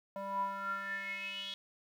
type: tone with band-pass filter sweep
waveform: square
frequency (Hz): 196.7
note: G3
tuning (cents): +6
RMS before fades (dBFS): -39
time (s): 0.16-1.54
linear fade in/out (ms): 0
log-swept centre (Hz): 750 to 3500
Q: 9.8
effects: 11-bit